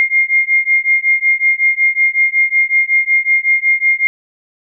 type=beating tone pair; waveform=sine; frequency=2120 / 2125.4 Hz; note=C7 / C7; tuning=+22 / +27 cents; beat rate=5.4 Hz; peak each=-13 dBFS; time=0-4.07 s; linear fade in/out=0 ms; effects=none